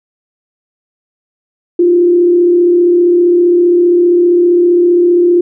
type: tone with frequency modulation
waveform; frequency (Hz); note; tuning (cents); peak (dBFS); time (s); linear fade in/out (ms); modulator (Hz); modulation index
sine; 350; F4; +4; -5; 1.79-5.41; 5; 35.2; 0.34
effects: none